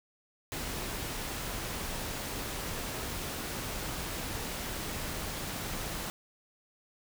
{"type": "noise", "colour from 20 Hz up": "pink", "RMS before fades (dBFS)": -37, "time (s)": [0.52, 6.1], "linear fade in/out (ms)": 0, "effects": []}